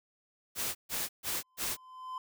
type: noise bursts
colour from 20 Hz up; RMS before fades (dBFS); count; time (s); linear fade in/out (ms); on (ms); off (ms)
white; -34; 4; 0.55-1.77; 50; 200; 140
type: tone with exponential growth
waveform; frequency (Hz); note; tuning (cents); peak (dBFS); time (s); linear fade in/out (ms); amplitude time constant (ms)
triangle; 1026; C6; -34; -33; 1.39-2.18; 2; 170
effects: none